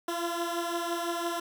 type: beating tone pair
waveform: 15% pulse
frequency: 339.9 / 345.8 Hz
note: F4 / F4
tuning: -47 / -17 cents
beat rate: 5.9 Hz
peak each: -25 / -29 dBFS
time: 0.08-1.4 s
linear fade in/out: 5 ms
effects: 10-bit